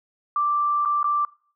sine tone with dropouts, 1174.7 Hz, D6, in tune, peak -19 dBFS, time 0.36-1.25 s, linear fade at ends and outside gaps 2 ms, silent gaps 0.851-0.857 / 1.03-1.042 s, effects noise-tail reverb RT60 0.5 s tail -23 dB re dry

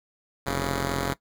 5% pulse tone pair together, 43.81 / 139.1 Hz, F1 / C#3, +6 / +6 cents, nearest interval octave + minor sixth, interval 2000 cents, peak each -17 dBFS, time 0.46-1.14 s, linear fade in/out 10 ms, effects noise-tail reverb RT60 0.1 s tail -18 dB re dry

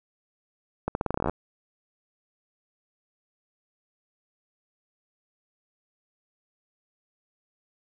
accelerating click train, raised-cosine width 1 ms, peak -12 dBFS, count 14, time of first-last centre 0.88-1.296 s, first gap 71 ms, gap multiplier 0.85, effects none

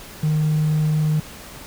triangle tone, 153.9 Hz, D#3, 19 cents flat, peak -13 dBFS, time 0.23-1.2 s, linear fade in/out 5 ms, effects tanh soft clip ceiling -12 dBFS + pink hiss -39 dBFS RMS until 1.66 s

